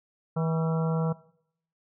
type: harmonic tone with a mistuned harmonic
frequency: 161.9 Hz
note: E3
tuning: 31 cents flat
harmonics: 1 / 3 / 4 / 5 / 6 / 7 / 8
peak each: -25 / -33 / -38 / -40 / -41 / -42 / -41 dBFS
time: 0.36-1.13 s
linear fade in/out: 10 ms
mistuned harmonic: 8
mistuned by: +71 cents
effects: noise-tail reverb RT60 0.7 s tail -20 dB re dry